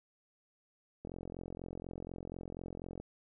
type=click train; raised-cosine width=2 ms; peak=-30 dBFS; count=87; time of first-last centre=1.05-3 s; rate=44.1 Hz; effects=none